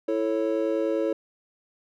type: chord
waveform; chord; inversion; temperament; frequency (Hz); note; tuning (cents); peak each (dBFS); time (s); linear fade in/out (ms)
triangle; A major; second; just; 330 / 440 / 550; E4 / A4 / C#5; +2 / 0 / -14; -25 / -26 / -25; 0.08-1.13; 5
effects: none